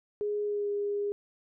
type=tone with pitch glide; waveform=sine; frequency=415.3 to 408.2 Hz; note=G#4 to G#4; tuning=0 to -30 cents; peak=-28 dBFS; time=0.21-1.12 s; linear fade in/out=0 ms; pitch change=-30 cents; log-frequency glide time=0.44-0.69 s; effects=none